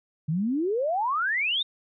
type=exponential sweep; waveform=sine; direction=up; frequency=146.8 to 3760 Hz; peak=-23 dBFS; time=0.28-1.63 s; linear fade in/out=10 ms; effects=none